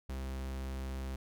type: tone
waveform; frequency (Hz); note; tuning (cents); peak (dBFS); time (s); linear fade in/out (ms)
45% pulse; 66; C2; +16; -37; 0.09-1.16; 5
effects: none